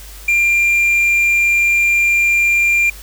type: tone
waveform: triangle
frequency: 2387 Hz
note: D7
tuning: 28 cents sharp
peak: -9 dBFS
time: 0.28-2.9 s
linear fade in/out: 5 ms
effects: added 50 Hz sine -34 dBFS peak until 3.02 s + white hiss -38 dBFS RMS until 3.02 s